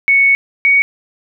sine tone pair in turn, 2217 / 2239 Hz, C#7 / C#7, 0 / +17 cents, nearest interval unison, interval 17 cents, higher second, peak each -7 dBFS, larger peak neither, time 0.08-0.35 / 0.65-0.82 s, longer first, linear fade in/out 0 ms, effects none

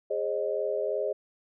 sine tone cluster, 413.3 / 535 / 618 Hz, G#4 / C5 / D#5, -8 / +38 / -12 cents, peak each -31 dBFS, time 0.1-1.13 s, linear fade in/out 10 ms, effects none

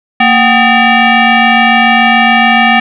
sine tone with frequency modulation, 784 Hz, G5, in tune, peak -4 dBFS, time 0.2-2.8 s, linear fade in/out 5 ms, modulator 507 Hz, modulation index 3.8, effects none

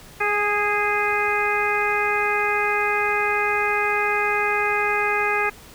harmonic tone with a mistuned harmonic, 414.8 Hz, G#4, 2 cents flat, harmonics 1 / 2 / 3 / 4 / 5 / 6, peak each -26 / -26 / -26 / -26 / -26 / -26 dBFS, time 0.2-5.5 s, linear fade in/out 10 ms, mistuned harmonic 4, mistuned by -17 cents, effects pink hiss -45 dBFS RMS until 5.74 s

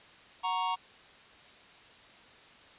square chord, F# major, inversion none, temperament equal, 740 / 932.3 / 1108.7 Hz, F#5 / A#5 / C#6, 0 / 0 / 0 cents, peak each -38 / -32 / -35 dBFS, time 0.43-0.76 s, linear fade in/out 20 ms, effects white hiss -55 dBFS RMS until 2.78 s + resampled to 8000 Hz

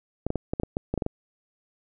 clicks, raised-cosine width 2 ms, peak -13 dBFS, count 11, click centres 0.266 / 0.304 / 0.357 / 0.535 / 0.599 / 0.634 / 0.769 / 0.94 / 0.977 / 1.022 / 1.064 s, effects none

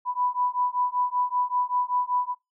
sine beating tone pair, 987.8 / 993 Hz, B5 / B5, 0 / +9 cents, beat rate 5.2 Hz, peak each -26 dBFS, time 0.05-2.35 s, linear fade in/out 50 ms, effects noise-tail reverb RT60 0.2 s tail -23 dB re dry

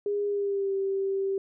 sine tone with pitch glide, 408.7 to 389.6 Hz, G#4 to G4, -28 to -11 cents, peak -25 dBFS, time 0.06-1.38 s, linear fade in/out 2 ms, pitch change -83 cents, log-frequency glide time 0.27-0.74 s, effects none

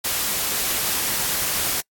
white noise, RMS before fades -23 dBFS, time 0.04-1.81 s, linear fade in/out 10 ms, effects noise-tail reverb RT60 0.1 s tail -26 dB re dry + AAC 64 kbps

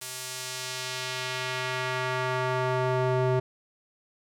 square tone with band-pass filter sweep, 128.2 Hz, C3, 35 cents flat, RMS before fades -29 dBFS, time 0.01-3.4 s, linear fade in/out 10 ms, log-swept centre 10000 to 470 Hz, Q 0.77, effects none

